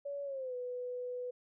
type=tone with pitch glide; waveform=sine; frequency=566 to 495.6 Hz; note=C#5 to B4; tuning=+36 to +6 cents; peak=-37 dBFS; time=0.05-1.31 s; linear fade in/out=10 ms; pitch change=-230 cents; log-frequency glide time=0.24-0.55 s; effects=none